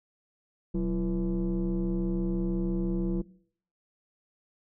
sine tone with frequency modulation, 185 Hz, F#3, in tune, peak -24 dBFS, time 0.74-3.22 s, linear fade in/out 10 ms, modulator 152 Hz, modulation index 1.1, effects noise-tail reverb RT60 0.6 s tail -21 dB re dry + tanh soft clip ceiling -23 dBFS

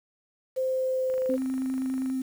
sine tone with pitch glide, 520 to 516.7 Hz, C5 to C5, -11 to -22 cents, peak -24 dBFS, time 0.56-1.37 s, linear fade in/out 20 ms, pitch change -11 cents, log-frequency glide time 0.71-1.22 s
click train, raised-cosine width 0.5 ms, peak -30 dBFS, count 26, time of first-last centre 1.1-2.1 s, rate 25 Hz
sine tone with vibrato, 261.7 Hz, C4, in tune, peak -26 dBFS, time 1.29-2.22 s, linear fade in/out 5 ms, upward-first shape sine, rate 9.8 Hz, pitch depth 10 cents each way
effects 8-bit

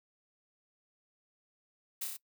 blue noise with echo, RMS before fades -36 dBFS, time 2.01-2.05 s, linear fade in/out 10 ms, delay 30 ms, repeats 4, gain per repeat -2 dB, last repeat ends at 2.17 s, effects noise-tail reverb RT60 0.1 s tail -21 dB re dry

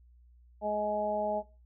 harmonic tone, 210 Hz, G#3, 19 cents sharp, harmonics 1 / 2 / 3 / 4, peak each -39 / -39 / -31 / -34 dBFS, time 0.61-1.43 s, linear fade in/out 50 ms, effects noise-tail reverb RT60 0.3 s tail -17 dB re dry + added 60 Hz sine -56 dBFS peak until 1.65 s

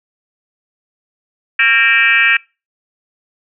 sine tone with frequency modulation, 2096 Hz, C7, 2 cents sharp, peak -8 dBFS, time 1.59-2.37 s, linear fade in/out 5 ms, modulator 245 Hz, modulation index 2.4, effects noise-tail reverb RT60 0.3 s tail -26 dB re dry

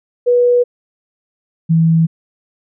sine tone pair in turn, 487.6 / 163.38 Hz, B4 / E3, -22 / -15 cents, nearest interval octave + perfect fifth, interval 1893 cents, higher first, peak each -8 dBFS, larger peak neither, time 0.26-0.64 / 1.69-2.07 s, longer neither, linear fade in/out 20 ms, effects none

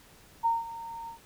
sine tone with ADSR envelope, 920 Hz, A#5, 23 cents flat, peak -21 dBFS, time 0.43-1.19 s, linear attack 27 ms, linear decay 180 ms, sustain -16 dB, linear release 110 ms, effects pink hiss -56 dBFS RMS until 1.25 s

